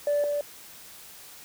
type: tone pair in turn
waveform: sine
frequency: 582 / 582 Hz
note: D5 / D5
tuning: -16 / -16 cents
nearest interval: unison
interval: 0 cents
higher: neither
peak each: -20 / -24 dBFS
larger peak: first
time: 0.07-0.24 / 0.24-0.41 s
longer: neither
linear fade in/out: 2 ms
effects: tanh soft clip ceiling -19 dBFS + white hiss -47 dBFS RMS until 1.44 s